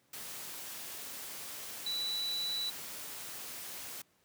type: tone in noise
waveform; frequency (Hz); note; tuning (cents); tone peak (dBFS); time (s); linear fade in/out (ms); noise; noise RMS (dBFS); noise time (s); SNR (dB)
sine; 3951; B7; 0; -33; 1.86-2.7; 5; white; -44; 0.13-4.02; +8
effects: pink hiss -71 dBFS RMS until 4.24 s + high-pass 100 Hz 12 dB/octave